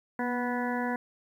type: harmonic tone with a mistuned harmonic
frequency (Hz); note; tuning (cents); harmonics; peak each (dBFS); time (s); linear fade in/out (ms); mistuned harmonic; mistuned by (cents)
245.8; B3; -8; 1 / 2 / 3 / 4 / 6 / 7 / 8; -31 / -36 / -36 / -36 / -40 / -38 / -42; 0.19-0.96; 2; 1; -25
effects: 10-bit